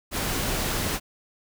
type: noise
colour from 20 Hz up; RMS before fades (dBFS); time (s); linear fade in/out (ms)
pink; -27; 0.11-1; 50
effects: none